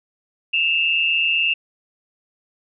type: tone pair together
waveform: sine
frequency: 2634 / 2794 Hz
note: E7 / F7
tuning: -2 / 0 cents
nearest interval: minor second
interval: 102 cents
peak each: -19 dBFS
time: 0.53-1.54 s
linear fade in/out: 10 ms
effects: none